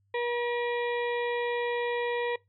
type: harmonic tone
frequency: 479.8 Hz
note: A#4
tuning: 50 cents sharp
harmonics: 1 / 2 / 4 / 5 / 6 / 7 / 8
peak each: -29 / -34 / -36 / -40 / -52 / -46 / -49 dBFS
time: 0.14-2.36 s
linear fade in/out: 5 ms
effects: noise-tail reverb RT60 0.2 s tail -23 dB re dry + added 99 Hz sine -67 dBFS peak until 2.48 s